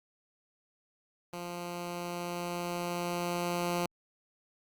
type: tone with level ramp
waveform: 10% pulse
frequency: 174.61 Hz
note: F3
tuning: in tune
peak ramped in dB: -30 to -21 dBFS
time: 1.33-3.86 s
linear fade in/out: 2 ms
effects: Opus 48 kbps